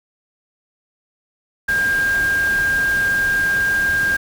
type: tone in noise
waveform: sine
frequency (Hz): 1605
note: G6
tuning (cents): +40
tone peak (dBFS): -15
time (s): 1.68-4.17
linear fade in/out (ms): 10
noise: pink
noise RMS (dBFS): -30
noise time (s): 1.68-4.17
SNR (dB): +12
effects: none